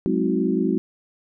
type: tone cluster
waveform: sine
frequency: 187 / 212.2 / 262.9 / 321.4 / 370.7 Hz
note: F#3 / G#3 / C4 / E4 / F#4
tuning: +19 / +38 / +8 / -44 / +3 cents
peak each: -25 dBFS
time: 0.06-0.78 s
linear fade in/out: 0 ms
effects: none